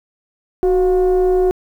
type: tone with frequency modulation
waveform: sine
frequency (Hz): 370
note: F#4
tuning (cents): 0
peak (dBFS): -10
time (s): 0.63-1.51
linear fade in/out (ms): 0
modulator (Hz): 342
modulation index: 0.48
effects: tanh soft clip ceiling -8 dBFS + 8-bit